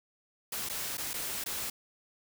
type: noise with dropouts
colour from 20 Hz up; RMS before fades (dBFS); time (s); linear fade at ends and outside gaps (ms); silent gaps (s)
white; -36; 0.52-1.7; 5; 0.689-0.696 / 0.972-0.979 / 1.134-1.139 / 1.44-1.46
effects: none